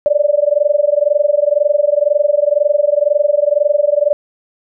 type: tone with amplitude modulation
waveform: sine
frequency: 586 Hz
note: D5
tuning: 4 cents flat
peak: -6 dBFS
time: 0.06-4.13 s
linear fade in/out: 0 ms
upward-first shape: sine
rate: 22 Hz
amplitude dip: 95%
effects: none